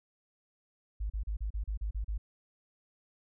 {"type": "tone bursts", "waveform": "sine", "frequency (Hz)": 51.91, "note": "G#1", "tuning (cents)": 0, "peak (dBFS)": -31, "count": 9, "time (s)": [1, 2.18], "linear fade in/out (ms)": 10, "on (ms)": 100, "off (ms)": 35, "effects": []}